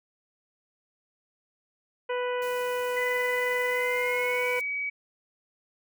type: harmonic tone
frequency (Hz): 494.4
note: B4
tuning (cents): +2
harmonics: 1 / 2 / 3 / 4 / 5 / 6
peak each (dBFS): -28 / -34 / -38 / -40 / -42 / -44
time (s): 2.09-4.6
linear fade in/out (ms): 10
type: band-stop noise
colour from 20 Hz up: white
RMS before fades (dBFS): -46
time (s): 2.42-4.61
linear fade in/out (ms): 0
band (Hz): 880 to 4000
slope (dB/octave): 24
type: tone with pitch glide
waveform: sine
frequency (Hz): 2000 to 2271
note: B6 to C#7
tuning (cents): +21 to +41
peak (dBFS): -28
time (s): 2.96-4.9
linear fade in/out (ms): 10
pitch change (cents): +220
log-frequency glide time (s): 3.68-4.48
effects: none